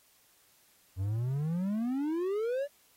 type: exponential sweep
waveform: triangle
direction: up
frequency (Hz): 90.8 to 587.3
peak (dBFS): -27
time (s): 0.96-2.68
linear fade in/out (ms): 50
effects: white hiss -65 dBFS RMS until 2.96 s + AAC 48 kbps